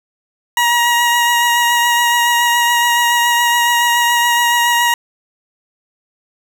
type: tone with vibrato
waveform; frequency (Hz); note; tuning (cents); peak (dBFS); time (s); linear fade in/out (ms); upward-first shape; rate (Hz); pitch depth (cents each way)
20% pulse; 952; A#5; +36; -6; 0.57-4.94; 2; triangle; 7.1; 19
effects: none